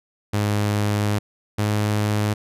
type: tone pair in turn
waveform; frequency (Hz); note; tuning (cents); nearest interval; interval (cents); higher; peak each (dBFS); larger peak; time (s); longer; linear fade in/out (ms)
sawtooth; 103.83 / 105.04; G#2 / G#2; 0 / +20; unison; 20; second; -15; neither; 0.33-1.19 / 1.58-2.34; first; 10
effects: resampled to 32000 Hz